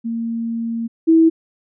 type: tone pair in turn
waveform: sine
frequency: 230 / 325.3 Hz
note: A#3 / E4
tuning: -23 / -23 cents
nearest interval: tritone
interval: 600 cents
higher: second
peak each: -20 / -8 dBFS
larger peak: second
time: 0.04-0.88 / 1.07-1.3 s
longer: first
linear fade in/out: 20 ms
effects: none